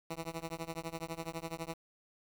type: tone with tremolo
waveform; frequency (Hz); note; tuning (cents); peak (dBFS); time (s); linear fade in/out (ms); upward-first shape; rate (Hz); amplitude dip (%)
10% pulse; 164.4; E3; -4; -27; 0.1-1.74; 5; triangle; 12; 100
effects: 9-bit